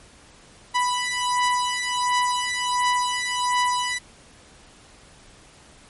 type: beating tone pair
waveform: sawtooth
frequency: 987.8 / 989.2 Hz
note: B5 / B5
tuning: 0 / +3 cents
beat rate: 1.4 Hz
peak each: -20 / -20 dBFS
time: 0.74-3.99 s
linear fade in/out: 20 ms
effects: pink hiss -50 dBFS RMS until 5.89 s + MP3 48 kbps